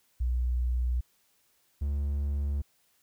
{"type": "tone pair in turn", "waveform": ["sine", "triangle"], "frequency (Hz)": [61.3, 71.25], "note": ["B1", "C#2"], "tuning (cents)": [-12, 48], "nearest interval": "minor third", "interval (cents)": 260, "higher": "second", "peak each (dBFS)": -25, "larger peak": "neither", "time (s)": [[0.2, 1.01], [1.81, 2.62]], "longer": "neither", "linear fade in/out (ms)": 10, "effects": ["white hiss -69 dBFS RMS until 3.02 s"]}